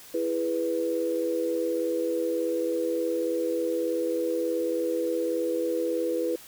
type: chord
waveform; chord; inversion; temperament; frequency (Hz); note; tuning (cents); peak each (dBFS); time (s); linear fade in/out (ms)
sine; E major; none; equal with one note detuned; 331.9 / 415.3 / 493.9; E4 / G#4 / B4; +12 / 0 / 0; -29 / -33 / -27; 0.14-6.36; 5
effects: white hiss -48 dBFS RMS until 6.47 s